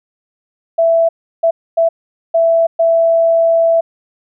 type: tone bursts at uneven times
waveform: sine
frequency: 663 Hz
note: E5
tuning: 10 cents sharp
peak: -8 dBFS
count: 5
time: 0.78-1.09 / 1.43-1.51 / 1.77-1.89 / 2.34-2.67 / 2.79-3.81 s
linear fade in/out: 10 ms
effects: none